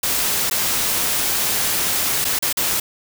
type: noise with dropouts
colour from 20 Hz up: white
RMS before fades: -20 dBFS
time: 0.03-2.8 s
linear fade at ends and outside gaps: 5 ms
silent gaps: 0.499-0.51 / 2.245-2.25 / 2.39-2.424 / 2.528-2.57 s
effects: none